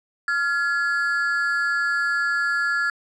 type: ring-modulated tone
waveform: triangle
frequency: 1543 Hz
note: G6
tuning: 28 cents flat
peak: -15 dBFS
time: 0.28-2.9 s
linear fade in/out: 2 ms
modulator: 152 Hz
effects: resampled to 24000 Hz